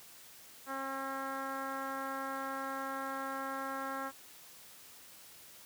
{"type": "tone with low-pass filter", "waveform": "10% pulse", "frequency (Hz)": 269.5, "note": "C#4", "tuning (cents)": -49, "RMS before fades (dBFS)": -39, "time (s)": [0.66, 4.12], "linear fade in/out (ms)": 50, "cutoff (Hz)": 1500, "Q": 2, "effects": ["white hiss -55 dBFS RMS until 5.65 s", "high-pass 60 Hz 12 dB/octave"]}